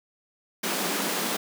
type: high-pass noise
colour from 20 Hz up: pink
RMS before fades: -28 dBFS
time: 0.63-1.37 s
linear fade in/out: 10 ms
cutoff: 170 Hz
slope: 96 dB/octave
effects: none